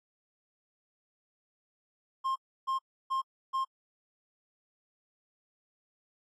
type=tone bursts; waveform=triangle; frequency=1062 Hz; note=C6; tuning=25 cents sharp; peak=-26 dBFS; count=4; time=2.24-3.65 s; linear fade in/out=20 ms; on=120 ms; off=310 ms; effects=AAC 32 kbps